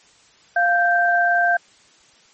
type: tone pair together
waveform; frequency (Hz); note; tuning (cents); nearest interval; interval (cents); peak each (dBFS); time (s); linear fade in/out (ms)
sine; 698.5 / 1568.1; F5 / G6; 0 / 0; octave + major second; 1400; -17; 0.56-1.57; 5
effects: white hiss -53 dBFS RMS until 2.33 s + MP3 32 kbps